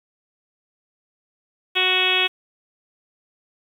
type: harmonic tone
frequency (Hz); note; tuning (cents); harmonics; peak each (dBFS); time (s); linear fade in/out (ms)
370; F#4; 0; 1 / 2 / 3 / 4 / 5 / 6 / 7 / 8 / 9 / 10; -28 / -30 / -31 / -30 / -30 / -27 / -21 / -27 / -21 / -31; 1.75-2.28; 20
effects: 8-bit